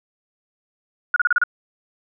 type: tone bursts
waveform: sine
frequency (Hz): 1446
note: F#6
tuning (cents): -40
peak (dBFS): -13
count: 6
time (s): 1.14-1.437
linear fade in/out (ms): 2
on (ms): 22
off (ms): 33
effects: none